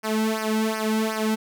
sawtooth tone with flanger, 218.7 Hz, A3, 10 cents flat, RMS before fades -24 dBFS, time 0.03-1.36 s, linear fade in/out 20 ms, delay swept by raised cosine 0.26 to 1.76 ms, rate 2.7 Hz, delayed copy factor -0.95, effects none

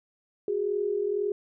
sine tone pair together, 370 / 412 Hz, F#4 / G#4, 0 / -14 cents, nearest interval major second, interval 186 cents, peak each -31 / -26 dBFS, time 0.48-1.32 s, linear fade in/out 2 ms, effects none

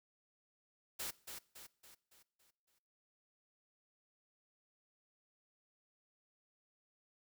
white noise with echo, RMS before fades -42 dBFS, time 0.99-1.11 s, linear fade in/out 10 ms, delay 280 ms, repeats 6, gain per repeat -6 dB, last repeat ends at 2.79 s, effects noise-tail reverb RT60 0.7 s tail -22 dB re dry

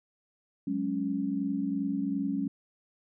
sine chord, F# suspended second, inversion none, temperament equal, 185 / 207.7 / 277.2 Hz, F#3 / G#3 / C#4, 0 / 0 / 0 cents, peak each -35 / -33 / -30 dBFS, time 0.67-2.48 s, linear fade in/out 5 ms, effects none

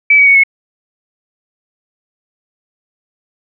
sine tone with pitch steps, 2300 / 2263 / 2227 / 2191 Hz, D7 / C#7 / C#7 / C#7, -37 / +35 / +7 / -21 cents, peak -4 dBFS, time 0.1-0.436 s, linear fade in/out 5 ms, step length 84 ms, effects none

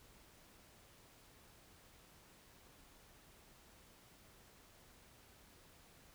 silence, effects pink hiss -64 dBFS RMS until 6.14 s

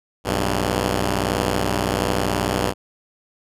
5% pulse tone pair together, 61.2 / 98.24 Hz, B1 / G2, -15 / +4 cents, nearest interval minor sixth, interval 819 cents, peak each -11 dBFS, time 0.24-2.74 s, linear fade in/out 50 ms, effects resampled to 32000 Hz

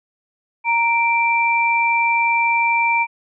sine tone pair together, 931.3 / 2349 Hz, A#5 / D7, -2 / 0 cents, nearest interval octave + major third, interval 1602 cents, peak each -17 dBFS, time 0.64-3.07 s, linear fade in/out 50 ms, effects none

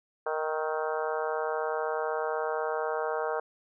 harmonic tone with a mistuned harmonic, 156 Hz, D#3, 5 cents sharp, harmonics 3 / 4 / 5 / 6 / 7 / 8 / 9 / 10, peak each -32 / -34 / -36 / -38 / -39 / -40 / -41 / -42 dBFS, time 0.26-3.4 s, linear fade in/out 5 ms, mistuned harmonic 8, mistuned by +43 cents, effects none

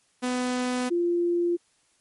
sawtooth / sine tone pair in turn, 250 / 346.4 Hz, B3 / F4, +21 / -14 cents, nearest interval tritone, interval 565 cents, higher second, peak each -21 dBFS, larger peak neither, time 0.22-0.9 / 0.9-1.57 s, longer first, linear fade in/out 20 ms, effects white hiss -66 dBFS RMS until 2 s + MP3 48 kbps

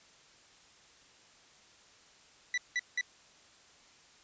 40% pulse tone bursts, 1971 Hz, B6, 4 cents flat, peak -28 dBFS, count 3, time 2.54-3.011 s, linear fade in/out 2 ms, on 37 ms, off 180 ms, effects white hiss -60 dBFS RMS until 4.23 s + resampled to 16000 Hz

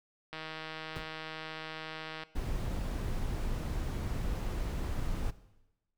click train, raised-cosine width 0.3 ms, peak -25 dBFS, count 302, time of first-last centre 0.33-2.235 s, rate 158 Hz
brown noise with exponential decay, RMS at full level -35 dBFS, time 0.96-1.11 s, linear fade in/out 0 ms, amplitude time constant 32 ms
brown noise, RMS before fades -34 dBFS, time 2.35-5.31 s, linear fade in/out 10 ms
effects noise-tail reverb RT60 1.0 s tail -17 dB re dry

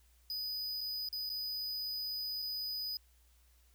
square tone with dropouts, 4978 Hz, D#8, in tune, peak -37 dBFS, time 0.3-2.97 s, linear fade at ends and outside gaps 1 ms, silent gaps 0.808-0.812 / 1.088-1.128 / 1.293-1.3 / 2.421-2.424 s, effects added 60 Hz sine -64 dBFS peak until 3.74 s + white hiss -71 dBFS RMS until 3.74 s

